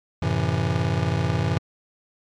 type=chord; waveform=square; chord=F# half-diminished seventh; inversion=none; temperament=just; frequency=92.5 / 111 / 133.2 / 166.5 Hz; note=F#2 / A2 / C3 / E3; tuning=0 / +16 / +31 / +18 cents; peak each=-27 dBFS; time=0.22-1.58 s; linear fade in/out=5 ms; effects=low-pass 5000 Hz 12 dB/octave + MP3 96 kbps